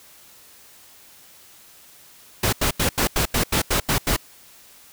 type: noise bursts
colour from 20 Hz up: pink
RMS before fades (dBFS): -20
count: 10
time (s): 2.43-4.165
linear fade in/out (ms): 5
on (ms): 97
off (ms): 85
effects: white hiss -49 dBFS RMS until 4.92 s